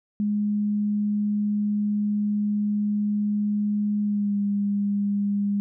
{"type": "tone with pitch glide", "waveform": "sine", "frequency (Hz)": [207.7, 202.5], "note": ["G#3", "G#3"], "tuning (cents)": [0, -43], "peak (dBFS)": -21, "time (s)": [0.2, 5.6], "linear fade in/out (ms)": 0, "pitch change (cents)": -43, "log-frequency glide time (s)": [4.02, 4.37], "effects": []}